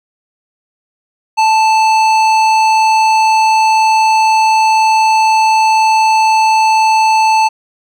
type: tone with hard clipping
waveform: triangle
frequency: 879 Hz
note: A5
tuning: 2 cents flat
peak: -9 dBFS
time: 1.37-7.49 s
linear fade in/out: 20 ms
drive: 17 dB
effects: none